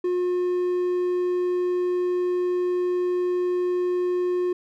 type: tone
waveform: triangle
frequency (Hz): 358.8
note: F4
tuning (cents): +47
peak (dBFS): -19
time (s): 0.04-4.53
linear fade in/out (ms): 5
effects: none